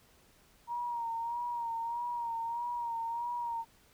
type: tone with vibrato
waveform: sine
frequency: 939 Hz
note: A#5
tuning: 12 cents sharp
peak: -33 dBFS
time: 0.67-3.65 s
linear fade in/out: 50 ms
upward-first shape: sine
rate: 1.6 Hz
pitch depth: 45 cents each way
effects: pink hiss -64 dBFS RMS until 3.93 s